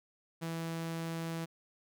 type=tone; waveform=sawtooth; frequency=164.81 Hz; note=E3; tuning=in tune; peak=-32 dBFS; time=0.41-1.46 s; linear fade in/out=20 ms; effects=none